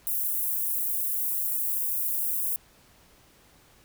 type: high-pass noise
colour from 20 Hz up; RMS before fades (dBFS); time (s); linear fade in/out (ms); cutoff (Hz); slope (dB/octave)
white; -28; 0.07-2.56; 0; 11000; 24
effects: pink hiss -58 dBFS RMS until 3.84 s

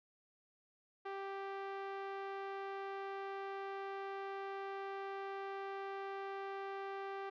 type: tone with low-pass filter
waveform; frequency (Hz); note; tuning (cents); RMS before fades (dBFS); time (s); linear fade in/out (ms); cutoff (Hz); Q
5% pulse; 392; G4; 0; -44; 1.05-7.3; 10; 1000; 0.64
effects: none

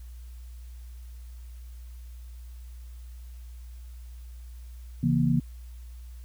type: tone cluster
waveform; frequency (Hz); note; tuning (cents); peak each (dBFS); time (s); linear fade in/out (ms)
sine; 137.9 / 166.4 / 236.3; C#3 / E3 / A#3; -9 / +17 / +24; -25; 5.03-5.4; 5
effects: added 60 Hz sine -40 dBFS peak until 6.24 s + white hiss -61 dBFS RMS until 6.24 s

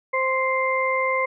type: harmonic tone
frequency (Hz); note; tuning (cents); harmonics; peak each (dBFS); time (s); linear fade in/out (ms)
523.3; C5; 0; 1 / 2 / 4; -24 / -24 / -24; 0.13-1.26; 10
effects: none

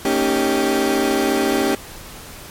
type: chord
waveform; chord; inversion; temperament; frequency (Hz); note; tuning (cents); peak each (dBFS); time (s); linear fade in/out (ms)
30% pulse; Eb dominant seventh; second; equal with one note detuned; 227.6 / 277.2 / 311.1 / 392; Bb3 / Db4 / Eb4 / G4; -41 / 0 / 0 / 0; -22 / -18 / -21 / -17; 0.05-1.75; 2
effects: pink hiss -37 dBFS RMS until 2.5 s + MP3 64 kbps

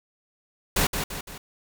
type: noise with echo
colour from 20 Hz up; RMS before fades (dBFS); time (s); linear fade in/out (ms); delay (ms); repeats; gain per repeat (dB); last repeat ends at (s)
pink; -22; 0.76-0.87; 5; 170; 3; -6; 1.38
effects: none

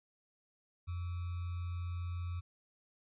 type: tone with sample-and-hold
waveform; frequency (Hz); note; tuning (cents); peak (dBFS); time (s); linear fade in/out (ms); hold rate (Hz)
sine; 87.31; F2; 0; -36; 0.87-2.41; 20; 1225
effects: resampled to 8000 Hz

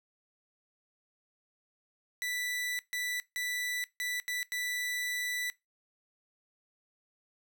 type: tone bursts at uneven times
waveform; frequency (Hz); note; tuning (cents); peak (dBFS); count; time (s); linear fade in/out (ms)
sawtooth; 1975.5; B6; 0; -29; 6; 2.22-2.79 / 2.93-3.2 / 3.36-3.84 / 4-4.2 / 4.28-4.43 / 4.52-5.5; 0
effects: noise-tail reverb RT60 0.2 s tail -20 dB re dry

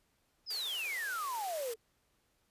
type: exponential sweep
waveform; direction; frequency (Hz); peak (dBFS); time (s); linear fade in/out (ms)
sine; down; 5274 to 430.8; -35; 0.46-1.76; 50
type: high-pass noise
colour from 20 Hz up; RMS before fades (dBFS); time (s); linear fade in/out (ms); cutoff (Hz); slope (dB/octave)
white; -45; 0.5-1.74; 5; 350; 96
effects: pink hiss -75 dBFS RMS until 2.5 s + resampled to 32000 Hz

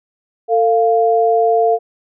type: tone pair together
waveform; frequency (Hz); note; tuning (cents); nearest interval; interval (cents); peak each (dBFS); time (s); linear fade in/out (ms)
sine; 450 / 696.5; A4 / F5; +39 / -5; minor sixth; 756; -13; 0.48-1.79; 50
effects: none

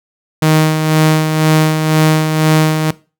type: tone with tremolo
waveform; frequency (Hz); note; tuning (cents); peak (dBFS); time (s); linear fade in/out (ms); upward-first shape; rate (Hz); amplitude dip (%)
sawtooth; 156.4; D#3; +9; -3; 0.42-2.91; 5; sine; 2; 50
effects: noise-tail reverb RT60 0.3 s tail -19 dB re dry

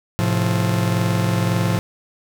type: chord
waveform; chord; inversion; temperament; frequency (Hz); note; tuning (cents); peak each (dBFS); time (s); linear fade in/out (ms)
45% pulse; F major; first; just; 109.13 / 130.96 / 174.61; A2 / C3 / F3; -14 / +2 / 0; -20 / -25 / -21; 0.19-1.79; 0
effects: none

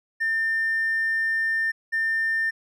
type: tone pair in turn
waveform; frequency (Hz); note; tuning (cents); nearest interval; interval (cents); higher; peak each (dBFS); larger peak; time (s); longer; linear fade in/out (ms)
triangle; 1800 / 1800; A6 / A6; +39 / +39; unison; 0; neither; -18; neither; 0.2-1.72 / 1.92-2.51; first; 20
effects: tanh soft clip ceiling -18 dBFS

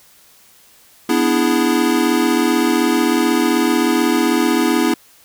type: chord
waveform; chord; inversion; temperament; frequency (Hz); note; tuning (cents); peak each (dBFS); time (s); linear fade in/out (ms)
square; E dominant seventh; second; equal; 246.9 / 293.7 / 329.6 / 415.3; B3 / D4 / E4 / G#4; 0 / 0 / 0 / 0; -19 / -20 / -18 / -23; 1.09-4.94; 5
effects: white hiss -49 dBFS RMS until 5.24 s

